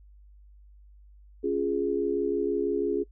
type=chord; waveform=sine; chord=Db major; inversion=none; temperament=equal; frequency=277.2 / 349.2 / 415.3 Hz; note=Db4 / F4 / Ab4; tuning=0 / 0 / 0 cents; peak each=-31 / -29 / -27 dBFS; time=1.43-3.04 s; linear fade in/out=20 ms; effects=noise-tail reverb RT60 0.1 s tail -22 dB re dry + added 50 Hz sine -50 dBFS peak until 3.11 s